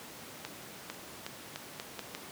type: accelerating click train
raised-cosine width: 0.2 ms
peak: -20 dBFS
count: 7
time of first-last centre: 0.45-2.15 s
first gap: 450 ms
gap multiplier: 0.81
effects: pink hiss -47 dBFS RMS until 2.31 s + high-pass 150 Hz 12 dB/octave